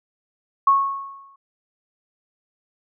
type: tone with exponential decay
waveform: sine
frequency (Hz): 1100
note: C#6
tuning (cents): -14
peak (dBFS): -10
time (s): 0.67-1.36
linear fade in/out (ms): 5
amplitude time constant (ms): 150
effects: none